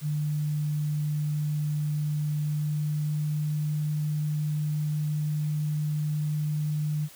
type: tone with pitch glide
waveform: sine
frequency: 150 to 150.96 Hz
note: D3 to D3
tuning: +37 to +48 cents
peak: -25 dBFS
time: 0.01-7.09 s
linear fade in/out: 50 ms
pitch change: +11 cents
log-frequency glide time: 2.44-3.55 s
effects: white hiss -50 dBFS RMS until 7.15 s